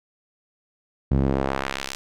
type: tone with band-pass filter sweep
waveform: sawtooth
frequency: 67.4 Hz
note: C#2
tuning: 48 cents flat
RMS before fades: -24 dBFS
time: 1.11-1.95 s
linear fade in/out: 0 ms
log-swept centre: 140 to 6200 Hz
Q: 0.77
effects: none